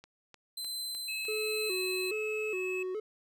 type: click train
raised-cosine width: 0.2 ms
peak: -33 dBFS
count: 5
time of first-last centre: 0.04-1.252 s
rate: 3.3 Hz
type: tone with tremolo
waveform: sawtooth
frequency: 4065 Hz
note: B7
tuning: 49 cents sharp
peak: -32 dBFS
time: 0.57-2.11 s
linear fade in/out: 5 ms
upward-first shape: triangle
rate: 1.1 Hz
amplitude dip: 35%
type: tone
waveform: triangle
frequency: 2590 Hz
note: E7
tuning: 31 cents flat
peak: -34 dBFS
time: 1.08-2.83 s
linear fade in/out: 5 ms
type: tone with vibrato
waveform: triangle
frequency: 399.2 Hz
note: G4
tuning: 32 cents sharp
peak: -31 dBFS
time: 1.28-3 s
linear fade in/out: 5 ms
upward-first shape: square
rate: 1.2 Hz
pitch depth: 130 cents each way
effects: none